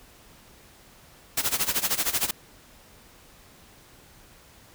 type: noise with tremolo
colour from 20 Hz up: white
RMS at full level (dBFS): -23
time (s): 1.37-2.31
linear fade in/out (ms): 5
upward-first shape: sine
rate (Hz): 13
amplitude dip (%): 85
effects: pink hiss -53 dBFS RMS until 4.74 s